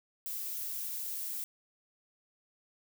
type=noise; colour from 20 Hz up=violet; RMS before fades=-38 dBFS; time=0.26-1.44 s; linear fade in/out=0 ms; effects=none